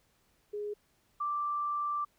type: tone pair in turn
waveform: sine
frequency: 415.3 / 1174.6 Hz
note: G#4 / D6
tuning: 0 / 0 cents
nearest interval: octave + tritone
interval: 1800 cents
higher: second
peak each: -34 / -30 dBFS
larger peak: second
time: 0.53-0.74 / 1.2-2.05 s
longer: second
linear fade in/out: 10 ms
effects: pink hiss -71 dBFS RMS until 2.18 s